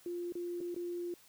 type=tone with dropouts; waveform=sine; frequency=349.2 Hz; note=F4; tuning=in tune; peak=-36 dBFS; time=0.06-1.14 s; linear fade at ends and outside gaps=2 ms; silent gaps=0.323-0.353 / 0.605-0.611 / 0.745-0.762 s; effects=white hiss -62 dBFS RMS until 1.28 s